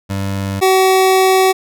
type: tone pair in turn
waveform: 25% pulse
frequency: 98 / 378 Hz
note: G2 / F#4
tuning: 0 / +37 cents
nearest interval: octave + major seventh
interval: 2337 cents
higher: second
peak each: -14 / -5 dBFS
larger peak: second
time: 0.09-0.61 / 0.61-1.53 s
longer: second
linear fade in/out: 20 ms
effects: none